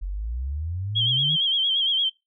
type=exponential sweep; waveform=sine; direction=up; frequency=43.65 to 160.4 Hz; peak=-26 dBFS; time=0.01-1.37 s; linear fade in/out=20 ms
type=tone with vibrato; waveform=sine; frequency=3208 Hz; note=G7; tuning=39 cents sharp; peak=-19 dBFS; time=0.95-2.1 s; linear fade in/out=20 ms; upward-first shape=sine; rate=8.7 Hz; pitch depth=68 cents each way
effects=noise-tail reverb RT60 0.2 s tail -23 dB re dry